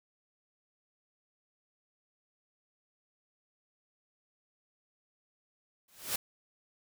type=noise with exponential growth; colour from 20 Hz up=white; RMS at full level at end=-29 dBFS; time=5.88-6.16 s; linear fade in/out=5 ms; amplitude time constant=60 ms; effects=none